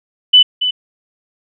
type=tone with echo; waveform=sine; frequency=2994 Hz; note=F#7; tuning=20 cents sharp; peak=-3 dBFS; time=0.33-0.43 s; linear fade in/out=10 ms; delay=280 ms; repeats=1; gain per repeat=-10 dB; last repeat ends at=0.71 s; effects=none